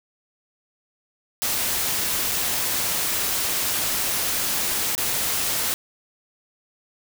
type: noise with dropouts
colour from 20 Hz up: white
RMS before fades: -24 dBFS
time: 1.42-5.74 s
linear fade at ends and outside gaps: 0 ms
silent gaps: 2.314-2.318 / 4.951-4.979 s
effects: none